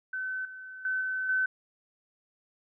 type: tone with level steps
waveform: sine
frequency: 1522 Hz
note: F#6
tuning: 48 cents sharp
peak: -31 / -41 / -27 / -29 / -24 dBFS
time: 0.13-1.46 s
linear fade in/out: 5 ms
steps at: 0.45 / 0.85 / 1.01 / 1.29 s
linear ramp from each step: 2 ms
effects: none